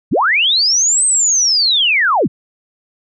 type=linear two-way sweep; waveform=sine; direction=up then down; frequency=78 to 8372 to 78 Hz; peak=-10 dBFS; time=0.11-2.28 s; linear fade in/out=20 ms; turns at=1.05 s; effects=none